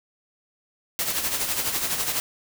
white noise with tremolo, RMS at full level -24 dBFS, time 0.99-2.2 s, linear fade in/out 0 ms, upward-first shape sine, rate 12 Hz, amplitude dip 55%, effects none

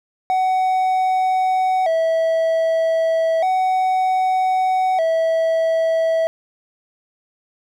triangle tone with vibrato, 698.5 Hz, F5, in tune, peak -13 dBFS, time 0.3-6.27 s, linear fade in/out 0 ms, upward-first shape square, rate 0.32 Hz, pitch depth 120 cents each way, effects none

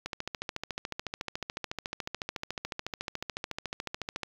click train, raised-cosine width 0.2 ms, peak -16 dBFS, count 59, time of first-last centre 0.06-4.233 s, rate 13.9 Hz, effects low-pass 6000 Hz 12 dB/octave + 7-bit

